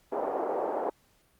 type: band-pass noise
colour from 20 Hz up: white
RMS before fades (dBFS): -31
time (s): 0.12-0.9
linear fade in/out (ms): 5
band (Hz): 340 to 780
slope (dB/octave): 24
effects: pink hiss -66 dBFS RMS until 1.39 s + Opus 48 kbps